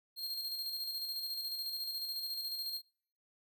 45% pulse tone with tremolo, 4219 Hz, C8, 14 cents sharp, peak -35 dBFS, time 0.16-2.82 s, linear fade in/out 50 ms, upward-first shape square, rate 14 Hz, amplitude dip 35%, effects noise-tail reverb RT60 0.6 s tail -25 dB re dry

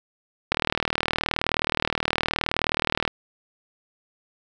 click train, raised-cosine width 0.3 ms, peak -5 dBFS, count 101, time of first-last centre 0.52-3.078 s, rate 39.1 Hz, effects none

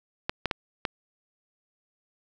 clicks, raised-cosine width 0.3 ms, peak -10 dBFS, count 4, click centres 0.295 / 0.457 / 0.512 / 0.852 s, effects none

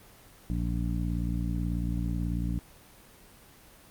harmonic tone, 58.27 Hz, A#1, in tune, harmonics 1 / 2 / 3 / 4 / 5, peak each -30 / -34 / -33 / -39 / -38 dBFS, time 0.5-2.59 s, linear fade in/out 0 ms, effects pink hiss -54 dBFS RMS until 3.9 s + Opus 24 kbps

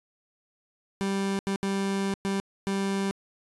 30% pulse tone bursts at uneven times, 196 Hz, G3, in tune, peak -23 dBFS, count 5, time 1.01-1.39 / 1.47-1.56 / 1.63-2.14 / 2.25-2.4 / 2.67-3.11 s, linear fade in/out 0 ms, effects resampled to 24000 Hz

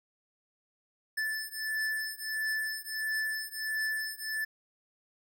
square beating tone pair, 1750 / 1751.5 Hz, A6 / A6, -10 / -8 cents, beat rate 1.5 Hz, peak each -35 / -36 dBFS, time 1.17-4.45 s, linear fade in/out 10 ms, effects none

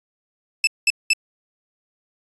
sawtooth tone bursts, 2631 Hz, E7, 4 cents flat, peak -10 dBFS, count 3, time 0.64-1.133 s, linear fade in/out 2 ms, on 31 ms, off 200 ms, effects resampled to 22050 Hz

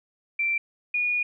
sine tone pair in turn, 2349 / 2447 Hz, D7 / D#7, 0 / -29 cents, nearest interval minor second, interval 71 cents, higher second, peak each -22 dBFS, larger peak neither, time 0.39-0.58 / 0.94-1.23 s, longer second, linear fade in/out 5 ms, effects none

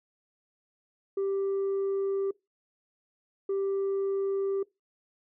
sine tone pair in turn, 392 / 392 Hz, G4 / G4, 0 / 0 cents, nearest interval unison, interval 0 cents, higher neither, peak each -24 dBFS, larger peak neither, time 1.17-2.31 / 3.49-4.63 s, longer neither, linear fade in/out 5 ms, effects noise-tail reverb RT60 0.2 s tail -23 dB re dry + tanh soft clip ceiling -25 dBFS

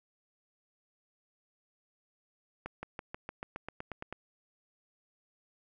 accelerating click train, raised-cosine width 0.5 ms, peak -24 dBFS, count 12, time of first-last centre 2.66-4.126 s, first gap 170 ms, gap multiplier 0.95, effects none

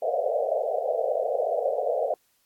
pink band-pass noise, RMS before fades -26 dBFS, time 0.02-2.14 s, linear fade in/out 2 ms, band 460 to 730 Hz, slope 96 dB/octave, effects white hiss -68 dBFS RMS until 2.45 s + AAC 64 kbps

